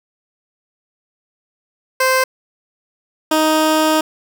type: tone pair in turn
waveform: 15% pulse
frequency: 520 / 312.4 Hz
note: C5 / D#4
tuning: -11 / +7 cents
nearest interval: major sixth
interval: 882 cents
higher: first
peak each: -6 dBFS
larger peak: neither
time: 2-2.24 / 3.31-4.01 s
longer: second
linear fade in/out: 5 ms
effects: none